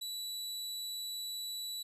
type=tone; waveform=sawtooth; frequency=3943 Hz; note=B7; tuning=4 cents flat; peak=-35 dBFS; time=0.01-1.83 s; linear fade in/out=10 ms; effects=resampled to 32000 Hz